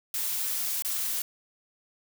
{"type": "noise with dropouts", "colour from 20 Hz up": "blue", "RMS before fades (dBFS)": -30, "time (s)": [0.14, 1.22], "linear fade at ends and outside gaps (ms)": 2, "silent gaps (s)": [0.823, 0.848], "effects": []}